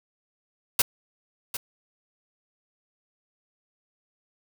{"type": "noise with echo", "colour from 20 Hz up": "white", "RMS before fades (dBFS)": -19, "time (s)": [0.79, 0.82], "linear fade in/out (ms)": 5, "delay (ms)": 750, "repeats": 1, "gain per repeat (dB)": -12, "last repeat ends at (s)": 1.57, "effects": []}